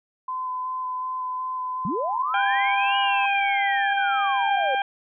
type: tone with vibrato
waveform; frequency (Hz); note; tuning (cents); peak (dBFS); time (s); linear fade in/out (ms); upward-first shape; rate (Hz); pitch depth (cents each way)
sine; 1019; C6; -46; -26; 0.28-3.26; 5; square; 2.7; 9
type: linear two-way sweep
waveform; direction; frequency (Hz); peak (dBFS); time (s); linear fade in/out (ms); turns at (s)
sine; up then down; 146.4 to 2925 to 498.7; -25; 1.85-4.75; 2; 2.98
type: harmonic tone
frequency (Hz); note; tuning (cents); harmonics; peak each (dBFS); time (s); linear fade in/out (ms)
796; G5; +26; 1 / 2 / 3 / 4; -22 / -28 / -32 / -34; 2.34-4.82; 2
effects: none